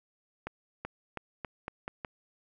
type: accelerating click train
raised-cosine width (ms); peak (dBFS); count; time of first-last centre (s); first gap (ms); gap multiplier
0.5; -21; 7; 0.47-2.048; 380; 0.85
effects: none